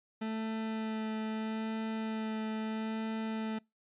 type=tone with vibrato; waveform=40% pulse; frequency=220 Hz; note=A3; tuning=in tune; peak=-33 dBFS; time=0.21-3.59 s; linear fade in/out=10 ms; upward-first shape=sine; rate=0.77 Hz; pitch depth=11 cents each way; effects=noise-tail reverb RT60 0.2 s tail -25 dB re dry + resampled to 8000 Hz